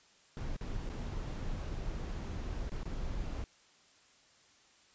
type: noise with dropouts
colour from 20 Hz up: brown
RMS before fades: -38 dBFS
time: 0.37-3.44 s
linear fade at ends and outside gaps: 1 ms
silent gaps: 0.566-0.61 / 0.892-0.898 / 2.695-2.718 / 2.832-2.855 s
effects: white hiss -64 dBFS RMS until 4.94 s + resampled to 16000 Hz